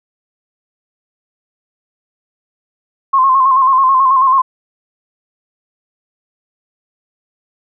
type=tone with vibrato; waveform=sine; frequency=1060 Hz; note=C6; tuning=22 cents sharp; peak=-7 dBFS; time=3.13-4.42 s; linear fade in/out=10 ms; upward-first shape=square; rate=9.2 Hz; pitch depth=44 cents each way; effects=none